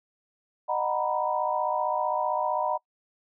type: chord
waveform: sine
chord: B major seventh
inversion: first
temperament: equal with one note detuned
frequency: 613 / 740 / 932.3 / 987.8 Hz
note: D#5 / F#5 / A#5 / B5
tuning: -26 / 0 / 0 / 0 cents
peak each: -30 dBFS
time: 0.68-2.78 s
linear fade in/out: 20 ms
effects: noise-tail reverb RT60 0.1 s tail -24 dB re dry